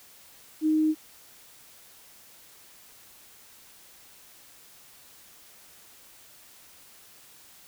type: tone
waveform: sine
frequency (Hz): 311.1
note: D#4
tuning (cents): 0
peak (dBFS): -20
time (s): 0.61-0.95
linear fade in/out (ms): 50
effects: white hiss -53 dBFS RMS until 7.67 s